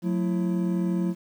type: tone cluster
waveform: triangle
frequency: 180.9 / 220.9 / 334.4 Hz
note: F#3 / A3 / E4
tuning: -39 / +7 / +25 cents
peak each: -22 / -30 / -28 dBFS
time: 0.02-1.15 s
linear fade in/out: 50 ms
effects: 9-bit